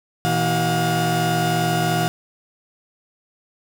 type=tone cluster; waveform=35% pulse; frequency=119 / 162.2 / 378.8 / 715 Hz; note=A#2 / E3 / F#4 / F5; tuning=+36 / -28 / +41 / +41 cents; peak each=-25 / -20 / -27 / -20 dBFS; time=0.25-2.08 s; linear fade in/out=0 ms; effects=none